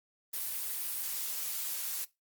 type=noise; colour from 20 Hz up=blue; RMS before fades=-36 dBFS; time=0.33-2.05 s; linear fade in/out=10 ms; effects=noise-tail reverb RT60 0.2 s tail -19 dB re dry + Opus 32 kbps